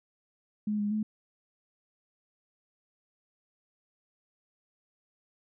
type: tone with pitch steps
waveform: sine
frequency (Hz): 210.5 / 206.4 / 214.5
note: G#3 / G#3 / A3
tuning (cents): +24 / -10 / -44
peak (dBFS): -27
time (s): 0.67-1.03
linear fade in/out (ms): 5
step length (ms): 120
effects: none